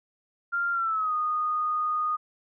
sine tone with pitch glide, 1393 to 1233.9 Hz, F6 to D#6, -5 to -15 cents, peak -24 dBFS, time 0.52-2.17 s, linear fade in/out 20 ms, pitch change -210 cents, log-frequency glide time 0.72-1.14 s, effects none

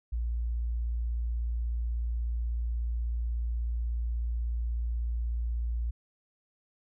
sine tone, 58.2 Hz, A#1, 2 cents flat, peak -28 dBFS, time 0.12-5.91 s, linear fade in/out 10 ms, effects none

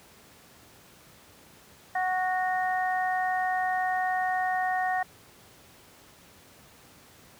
harmonic tone with a mistuned harmonic, 370 Hz, F#4, in tune, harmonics 2 / 3 / 4 / 5, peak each -26 / -38 / -39 / -31 dBFS, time 1.95-5.03 s, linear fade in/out 5 ms, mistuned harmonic 4, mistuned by -16 cents, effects pink hiss -54 dBFS RMS until 7.39 s + high-pass 80 Hz 12 dB/octave

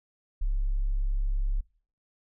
sine tone, 34.22 Hz, C#1, 22 cents flat, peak -23 dBFS, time 0.41-1.61 s, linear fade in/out 10 ms, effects noise-tail reverb RT60 0.5 s tail -24 dB re dry + tanh soft clip ceiling -19 dBFS

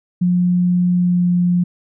sine tone with pitch glide, 178.3 to 176.86 Hz, F3 to F3, +36 to +22 cents, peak -12 dBFS, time 0.21-1.64 s, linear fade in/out 10 ms, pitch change -14 cents, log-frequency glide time 0.92-1.3 s, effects none

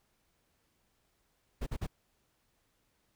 brown noise bursts, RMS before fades -34 dBFS, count 3, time 1.61-1.868 s, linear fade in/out 10 ms, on 56 ms, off 45 ms, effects pink hiss -75 dBFS RMS until 3.15 s

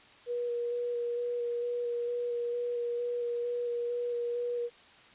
sine tone with vibrato, 479.9 Hz, B4, 50 cents flat, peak -30 dBFS, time 0.26-4.7 s, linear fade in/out 50 ms, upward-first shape square, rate 2.2 Hz, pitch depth 11 cents each way, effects white hiss -56 dBFS RMS until 5.14 s + resampled to 8000 Hz

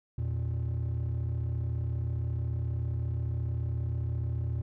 triangle tone pair together, 83.3 / 117.91 Hz, E2 / A#2, +19 / +20 cents, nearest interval tritone, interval 601 cents, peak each -29 / -28 dBFS, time 0.18-4.62 s, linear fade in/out 5 ms, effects tanh soft clip ceiling -24 dBFS

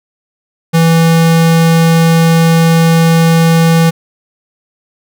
square tone, 164.81 Hz, E3, in tune, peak -6 dBFS, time 0.73-3.91 s, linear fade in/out 20 ms, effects none

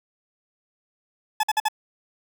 40% pulse tone bursts, 860 Hz, A5, 40 cents flat, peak -18 dBFS, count 4, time 1.4-1.685 s, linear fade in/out 5 ms, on 33 ms, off 51 ms, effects none

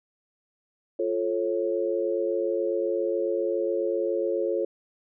sine chord, F augmented, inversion none, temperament just, 349.2 / 436.5 / 545.7 Hz, F4 / A4 / C#5, 0 / -14 / -27 cents, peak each -28 dBFS, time 0.99-4.65 s, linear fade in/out 5 ms, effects none

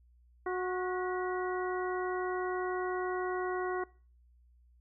harmonic tone with a mistuned harmonic, 366 Hz, F#4, 19 cents flat, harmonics 1 / 2 / 3 / 4 / 5, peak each -33 / -39 / -40 / -43 / -45 dBFS, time 0.46-3.84 s, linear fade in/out 5 ms, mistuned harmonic 5, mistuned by +79 cents, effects noise-tail reverb RT60 0.4 s tail -23 dB re dry + added 60 Hz sine -60 dBFS peak until 4.8 s

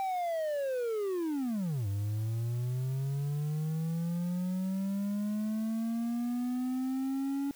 triangle linear two-way sweep, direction down then up, 784 to 98 to 281 Hz, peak -28 dBFS, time 0-7.51 s, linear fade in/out 0 ms, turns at 1.87 s, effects white hiss -56 dBFS RMS until 7.55 s

